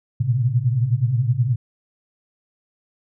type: tone cluster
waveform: sine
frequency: 114 / 122.2 / 133 Hz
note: A#2 / B2 / C3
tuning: -38 / -18 / +29 cents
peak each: -21 dBFS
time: 0.2-1.56 s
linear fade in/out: 10 ms
effects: none

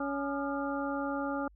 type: harmonic tone with a mistuned harmonic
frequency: 280 Hz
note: C#4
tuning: 18 cents sharp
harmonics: 1 / 2 / 3 / 4 / 5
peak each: -34 / -37 / -39 / -40 / -41 dBFS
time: 0-1.48 s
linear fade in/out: 5 ms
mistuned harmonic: 4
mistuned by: +130 cents
effects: added 50 Hz sine -56 dBFS peak until 1.55 s

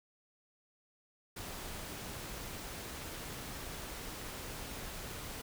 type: noise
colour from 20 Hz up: pink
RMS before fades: -44 dBFS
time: 1.36-5.42 s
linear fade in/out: 10 ms
effects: none

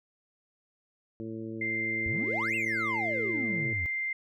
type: harmonic tone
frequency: 111.6 Hz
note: A2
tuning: 25 cents sharp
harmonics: 1 / 2 / 3 / 4 / 5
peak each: -43 / -40 / -38 / -45 / -50 dBFS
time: 1.2-3.73 s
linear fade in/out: 0 ms
type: tone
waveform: sine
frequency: 2093 Hz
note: C7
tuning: in tune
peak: -29 dBFS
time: 1.61-4.13 s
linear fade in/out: 5 ms
type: exponential two-way sweep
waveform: triangle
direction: up then down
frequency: 77.78 to 2794 to 77.78 Hz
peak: -31 dBFS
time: 2.06-3.86 s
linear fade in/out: 0 ms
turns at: 2.55 s
effects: none

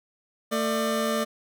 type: tone pair together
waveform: 25% pulse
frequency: 224.1 / 597 Hz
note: A3 / D5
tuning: +32 / +28 cents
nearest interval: octave + perfect fourth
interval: 1696 cents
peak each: -23 dBFS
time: 0.51-1.25 s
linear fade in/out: 20 ms
effects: none

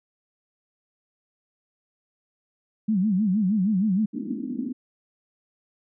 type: tone with vibrato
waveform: sine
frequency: 200.1 Hz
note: G3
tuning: 36 cents sharp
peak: -19 dBFS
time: 2.88-4.06 s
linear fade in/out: 10 ms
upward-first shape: sine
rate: 6.4 Hz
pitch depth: 180 cents each way
type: band-pass noise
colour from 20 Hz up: pink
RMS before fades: -30 dBFS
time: 4.13-4.73 s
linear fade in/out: 20 ms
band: 220 to 290 Hz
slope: 48 dB/octave
effects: none

